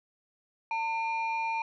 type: tone pair together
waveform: sine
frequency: 902 / 2398 Hz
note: A5 / D7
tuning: +43 / +36 cents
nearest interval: octave + perfect fourth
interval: 1693 cents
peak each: -28 / -33 dBFS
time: 0.71-1.62 s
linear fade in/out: 2 ms
effects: tanh soft clip ceiling -24 dBFS